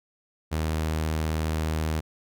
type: tone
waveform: sawtooth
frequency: 78.7 Hz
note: D#2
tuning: 20 cents sharp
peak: -21 dBFS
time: 0.51-2.01 s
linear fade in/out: 20 ms
effects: none